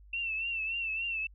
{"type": "tone with vibrato", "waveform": "sine", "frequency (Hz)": 2685, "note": "E7", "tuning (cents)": 31, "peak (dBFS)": -31, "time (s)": [0.13, 1.27], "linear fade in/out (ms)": 5, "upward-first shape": "triangle", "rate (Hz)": 3.5, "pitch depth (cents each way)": 74, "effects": ["added 50 Hz sine -52 dBFS peak until 1.34 s"]}